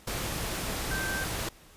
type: tone in noise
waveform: sine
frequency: 1560 Hz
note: G6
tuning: 9 cents flat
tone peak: -32 dBFS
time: 0.91-1.24 s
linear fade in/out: 5 ms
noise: pink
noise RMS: -33 dBFS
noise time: 0.07-1.49 s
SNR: -2 dB
effects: pink hiss -55 dBFS RMS until 1.76 s + resampled to 32000 Hz